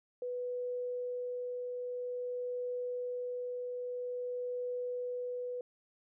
sine tone with tremolo, 493.9 Hz, B4, in tune, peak -34 dBFS, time 0.22-5.61 s, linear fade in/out 2 ms, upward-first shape triangle, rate 0.5 Hz, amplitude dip 25%, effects none

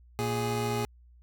25% pulse tone pair together, 116.54 / 415.3 Hz, A#2 / G#4, 0 / 0 cents, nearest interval octave + minor seventh, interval 2200 cents, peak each -27 dBFS, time 0.19-0.85 s, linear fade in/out 0 ms, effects added 60 Hz sine -53 dBFS peak until 1.22 s

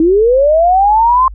sine linear sweep, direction up, 311.1 to 1059 Hz, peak -6 dBFS, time 0-1.28 s, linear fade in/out 2 ms, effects added 50 Hz sine -26 dBFS peak until 1.34 s

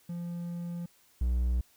triangle tone pair in turn, 172.6 / 61.02 Hz, F3 / B1, -20 / -20 cents, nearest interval octave + tritone, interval 1800 cents, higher first, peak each -32 / -23 dBFS, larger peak second, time 0.09-0.86 / 1.21-1.61 s, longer first, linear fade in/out 5 ms, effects white hiss -64 dBFS RMS until 1.76 s

